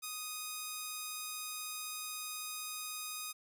5% pulse tone, 1244.5 Hz, D#6, in tune, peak -28 dBFS, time 0.02-3.33 s, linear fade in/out 20 ms, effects none

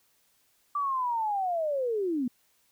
sine linear sweep, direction down, 1175 to 233.3 Hz, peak -26 dBFS, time 0.75-2.28 s, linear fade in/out 5 ms, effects white hiss -68 dBFS RMS until 2.71 s

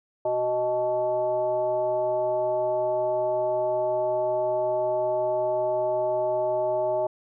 sine tone with frequency modulation, 622.3 Hz, D#5, in tune, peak -22 dBFS, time 0.25-7.07 s, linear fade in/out 5 ms, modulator 250 Hz, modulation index 0.76, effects none

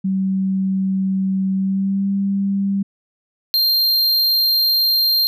sine tone with pitch glide, 191.2 to 197.26 Hz, G3 to G3, -43 to +11 cents, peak -16 dBFS, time 0.04-2.83 s, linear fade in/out 10 ms, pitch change +54 cents, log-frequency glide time 1.54-2.09 s
square tone, 4186 Hz, C8, in tune, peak -14 dBFS, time 3.54-5.27 s, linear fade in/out 0 ms
effects none

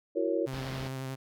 sine chord, F# dominant seventh, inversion third, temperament just, 333 / 370 / 462.5 / 555 Hz, E4 / F#4 / A#4 / C#5, +18 / 0 / -14 / +2 cents, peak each -31 / -33 / -32 / -32 dBFS, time 0.15-0.47 s, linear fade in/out 20 ms
sawtooth tone with vibrato, 132.2 Hz, C3, 18 cents sharp, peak -31 dBFS, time 0.46-1.16 s, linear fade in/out 20 ms, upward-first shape sine, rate 11 Hz, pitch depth 20 cents each way
pink low-pass noise, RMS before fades -42 dBFS, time 0.52-0.89 s, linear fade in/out 20 ms, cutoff 5300 Hz, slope 48 dB/octave
effects none

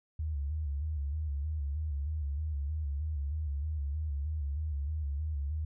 sine tone with vibrato, 74 Hz, D2, 14 cents sharp, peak -31 dBFS, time 0.19-5.65 s, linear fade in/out 5 ms, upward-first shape square, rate 3.2 Hz, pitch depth 82 cents each way, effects none

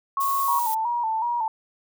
sine tone, 1100 Hz, C#6, 14 cents flat, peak -21 dBFS, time 0.17-0.59 s, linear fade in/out 2 ms
violet noise, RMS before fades -31 dBFS, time 0.2-0.75 s, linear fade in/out 10 ms
sine tone with vibrato, 919 Hz, A#5, 25 cents flat, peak -22 dBFS, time 0.48-1.48 s, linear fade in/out 2 ms, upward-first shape square, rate 2.7 Hz, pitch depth 65 cents each way
effects none

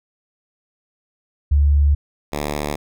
sine / 5% pulse tone pair in turn, 72.1 / 73.79 Hz, D2 / D2, -31 / +9 cents, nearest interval unison, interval 40 cents, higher second, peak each -11 dBFS, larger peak neither, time 1.51-1.95 / 2.32-2.76 s, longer neither, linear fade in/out 10 ms, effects none

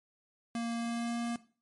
square tone with pitch glide, 232.7 to 235.3 Hz, A#3 to A#3, -3 to +16 cents, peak -33 dBFS, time 0.55-1.36 s, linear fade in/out 2 ms, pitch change +19 cents, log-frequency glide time 0.76-1.17 s, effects noise-tail reverb RT60 0.4 s tail -17 dB re dry + MP3 48 kbps

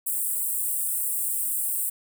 pink high-pass noise, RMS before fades -27 dBFS, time 0.06-1.9 s, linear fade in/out 10 ms, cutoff 8000 Hz, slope 96 dB/octave, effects none

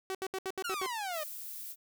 sawtooth tone bursts, 380 Hz, F#4, 46 cents sharp, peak -30 dBFS, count 7, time 0.1-0.862 s, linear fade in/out 0 ms, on 48 ms, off 71 ms
sawtooth exponential sweep, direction down, 1462 to 591 Hz, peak -31 dBFS, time 0.64-1.24 s, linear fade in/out 10 ms
violet noise, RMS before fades -43 dBFS, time 1.11-1.76 s, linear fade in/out 50 ms
effects none

